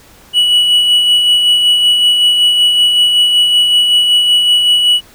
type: tone with tremolo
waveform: triangle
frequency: 2939 Hz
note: F#7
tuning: 12 cents flat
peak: -4 dBFS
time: 0.33-5.01 s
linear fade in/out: 50 ms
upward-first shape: sine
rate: 5.3 Hz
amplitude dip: 35%
effects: pink hiss -42 dBFS RMS until 5.14 s